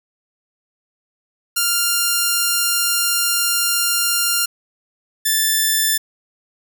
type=tone pair in turn; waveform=5% pulse; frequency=1396.9 / 1760 Hz; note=F6 / A6; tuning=0 / 0 cents; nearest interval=major third; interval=400 cents; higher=second; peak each=-4 dBFS; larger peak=neither; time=1.56-4.46 / 5.25-5.98 s; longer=first; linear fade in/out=10 ms; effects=none